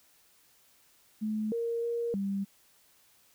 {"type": "tone with pitch steps", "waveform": "sine", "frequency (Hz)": [215.3, 465.2, 469.4, 197.4], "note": ["A3", "A#4", "A#4", "G3"], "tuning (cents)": [-37, -4, 12, 12], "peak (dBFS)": -29, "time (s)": [1.21, 2.45], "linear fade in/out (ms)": 20, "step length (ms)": 310, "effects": ["white hiss -64 dBFS RMS until 3.34 s"]}